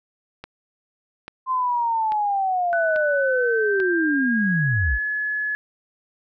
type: click train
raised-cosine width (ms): 0.3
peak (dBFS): -19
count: 5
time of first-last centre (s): 0.44-3.801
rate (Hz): 1.19
type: linear sweep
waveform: sine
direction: down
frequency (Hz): 1046.5 to 46.25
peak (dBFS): -19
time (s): 1.46-4.99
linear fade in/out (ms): 50
type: tone with pitch glide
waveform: sine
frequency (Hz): 1492 to 1704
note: F#6 to G#6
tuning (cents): +14 to +44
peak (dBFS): -22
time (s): 2.73-5.55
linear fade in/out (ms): 0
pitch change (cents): +230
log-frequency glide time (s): 3.12-4.94
effects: none